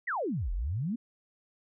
sine exponential two-way sweep, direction down then up, 2093 to 38.89 to 251.5 Hz, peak -29 dBFS, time 0.07-0.96 s, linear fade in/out 10 ms, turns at 0.52 s, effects none

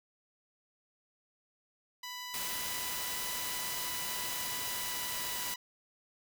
10% pulse tone with pitch glide, 991 to 984.2 Hz, B5 to B5, +6 to -6 cents, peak -32 dBFS, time 2.03-5.56 s, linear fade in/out 5 ms, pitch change -12 cents, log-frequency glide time 4.11-5.42 s
white noise, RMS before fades -38 dBFS, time 2.34-5.54 s, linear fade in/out 0 ms
effects none

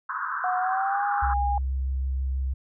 pink band-pass noise, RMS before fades -30 dBFS, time 0.09-1.34 s, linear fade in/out 5 ms, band 1000 to 1600 Hz, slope 96 dB/octave
sine tone with pitch glide, 734 to 814.4 Hz, F#5 to G#5, -14 to -34 cents, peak -24 dBFS, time 0.44-1.58 s, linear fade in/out 2 ms, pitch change +180 cents, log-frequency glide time 0.59-1.04 s
sine tone with vibrato, 66.1 Hz, C2, 18 cents sharp, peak -24 dBFS, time 1.22-2.54 s, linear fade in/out 10 ms, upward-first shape square, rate 6.2 Hz, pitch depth 8 cents each way
effects none

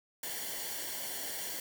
white noise with comb filter, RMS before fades -39 dBFS, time 0.23-1.6 s, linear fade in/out 2 ms, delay 0.79 ms, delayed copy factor -0.7, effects none

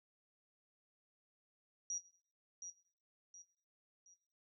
sine tone with echo, 5760 Hz, F#8, 47 cents flat, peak -37 dBFS, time 1.9-1.98 s, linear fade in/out 2 ms, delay 720 ms, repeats 3, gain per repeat -8 dB, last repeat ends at 4.14 s, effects noise-tail reverb RT60 0.5 s tail -17 dB re dry

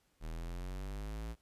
square exponential sweep, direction up, 38.89 to 57.2 Hz, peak -40 dBFS, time 0.2-1.36 s, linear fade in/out 50 ms, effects pink hiss -75 dBFS RMS until 1.41 s + resampled to 32000 Hz

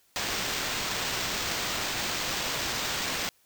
white noise with sample-and-hold, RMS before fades -31 dBFS, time 0.16-3.29 s, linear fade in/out 0 ms, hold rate 11025 Hz, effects white hiss -65 dBFS RMS until 3.45 s

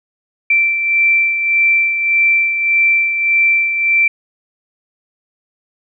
sine beating tone pair, 2343 / 2344.7 Hz, D7 / D7, -5 / -3 cents, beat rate 1.7 Hz, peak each -11 / -20 dBFS, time 0.5-4.08 s, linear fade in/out 5 ms, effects none

